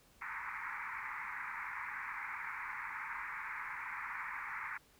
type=band-pass noise; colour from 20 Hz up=white; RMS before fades=-43 dBFS; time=0.21-4.78 s; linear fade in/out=10 ms; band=860 to 2300 Hz; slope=96 dB/octave; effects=pink hiss -66 dBFS RMS until 4.99 s